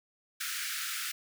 pink high-pass noise, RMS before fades -36 dBFS, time 0.4-1.12 s, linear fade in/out 10 ms, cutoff 1300 Hz, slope 96 dB/octave, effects none

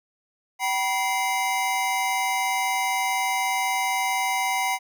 square tone cluster, 767 / 969 / 2084 Hz, G5 / B5 / C7, -38 / -33 / -7 cents, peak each -27 / -28 / -28 dBFS, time 0.59-4.79 s, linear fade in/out 50 ms, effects none

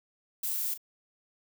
violet noise with echo, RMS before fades -32 dBFS, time 0.43-0.74 s, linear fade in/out 5 ms, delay 37 ms, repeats 1, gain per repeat -12 dB, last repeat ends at 0.777 s, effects none

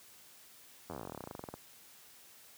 slowing click train, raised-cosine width 1 ms, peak -28 dBFS, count 25, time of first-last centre 0.9-1.54 s, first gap 11 ms, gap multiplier 1.07, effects white hiss -58 dBFS RMS until 2.57 s + high-pass 80 Hz 12 dB/octave

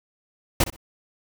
pink noise with echo, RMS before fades -18 dBFS, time 0.6-0.64 s, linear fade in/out 5 ms, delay 62 ms, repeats 2, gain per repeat -14 dB, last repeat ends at 0.764 s, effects none

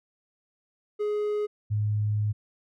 triangle / sine tone pair in turn, 418.4 / 105.36 Hz, G#4 / G#2, +13 / +25 cents, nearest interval 2 octaves, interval 2388 cents, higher first, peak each -23 / -23 dBFS, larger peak neither, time 0.99-1.47 / 1.7-2.33 s, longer second, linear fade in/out 20 ms, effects none

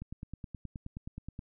click train, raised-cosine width 5 ms, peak -28 dBFS, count 14, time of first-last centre 0.02-1.391 s, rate 9.48 Hz, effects none

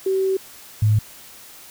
sine tone pair in turn, 382.4 / 106.91 Hz, G4 / A2, -43 / -49 cents, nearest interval octave + minor seventh, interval 2206 cents, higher first, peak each -17 / -13 dBFS, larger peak second, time 0.06-0.37 / 0.82-0.99 s, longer first, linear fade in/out 5 ms, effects white hiss -43 dBFS RMS until 1.7 s

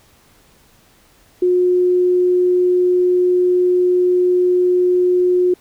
sine tone, 360.6 Hz, F#4, 45 cents flat, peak -11 dBFS, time 1.42-5.54 s, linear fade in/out 5 ms, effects pink hiss -52 dBFS RMS until 5.6 s

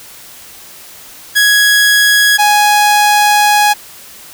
sawtooth tone pair in turn, 1665 / 832.5 Hz, G#6 / G#5, +4 / +4 cents, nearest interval octave, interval 1200 cents, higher first, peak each -3 dBFS, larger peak neither, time 1.35-2.38 / 2.38-3.74 s, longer second, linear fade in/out 20 ms, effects white hiss -35 dBFS RMS until 4.33 s

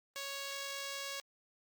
5% pulse tone, 554.4 Hz, C#5, in tune, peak -28 dBFS, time 0.16-1.2 s, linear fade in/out 0 ms, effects Opus 32 kbps

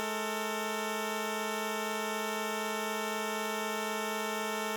10% pulse tone pair together, 213.4 / 450.8 Hz, G#3 / A4, +47 / +42 cents, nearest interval octave + minor second, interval 1295 cents, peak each -27 dBFS, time 0-4.76 s, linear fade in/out 0 ms, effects none

